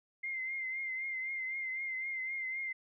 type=tone with vibrato; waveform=sine; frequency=2093 Hz; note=C7; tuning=in tune; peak=-35 dBFS; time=0.23-2.73 s; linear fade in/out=10 ms; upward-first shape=triangle; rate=3.9 Hz; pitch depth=48 cents each way; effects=none